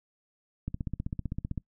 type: click train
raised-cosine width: 5 ms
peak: -20 dBFS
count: 15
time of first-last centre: 0.68-1.577 s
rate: 15.6 Hz
effects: noise-tail reverb RT60 0.1 s tail -23 dB re dry